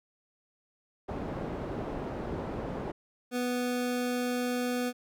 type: low-pass noise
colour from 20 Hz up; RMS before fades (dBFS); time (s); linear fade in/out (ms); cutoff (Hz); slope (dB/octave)
white; -36; 1.08-2.92; 10; 530; 12
type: tone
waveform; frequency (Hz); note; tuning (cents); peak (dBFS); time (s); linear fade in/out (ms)
25% pulse; 246.9; B3; 0; -25; 3.31-4.93; 50
effects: none